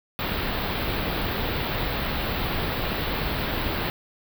pink band-stop noise, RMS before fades -27 dBFS, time 0.19-3.9 s, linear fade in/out 0 ms, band 4400 to 14000 Hz, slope 48 dB/octave, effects none

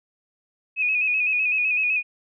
sine tone with vibrato, 2512 Hz, D#7, 16 cents sharp, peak -19 dBFS, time 0.76-2.03 s, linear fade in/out 50 ms, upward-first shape square, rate 7.9 Hz, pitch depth 39 cents each way, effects none

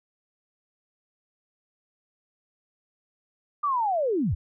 sine linear sweep, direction down, 1208 to 57 Hz, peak -22 dBFS, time 3.63-4.35 s, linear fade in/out 10 ms, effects none

